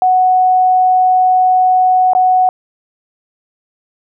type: tone with dropouts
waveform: sine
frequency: 740 Hz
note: F#5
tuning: in tune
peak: -7 dBFS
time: 0.02-2.49 s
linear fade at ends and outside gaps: 1 ms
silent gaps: 2.134-2.15 s
effects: none